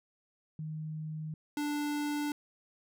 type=tone pair in turn; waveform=sine / square; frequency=155.7 / 293.9 Hz; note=D#3 / D4; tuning=+2 / +1 cents; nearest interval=major seventh; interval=1099 cents; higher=second; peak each=-36 / -32 dBFS; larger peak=second; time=0.59-1.34 / 1.57-2.32 s; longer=neither; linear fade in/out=2 ms; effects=none